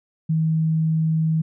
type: tone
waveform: sine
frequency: 159.6 Hz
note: D#3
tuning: 44 cents sharp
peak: -17 dBFS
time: 0.29-1.42 s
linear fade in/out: 10 ms
effects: none